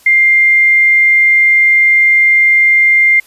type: tone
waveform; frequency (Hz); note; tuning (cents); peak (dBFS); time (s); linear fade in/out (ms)
sine; 2100; C7; +6; -5; 0.06-3.2; 5
effects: white hiss -45 dBFS RMS until 3.26 s + resampled to 32000 Hz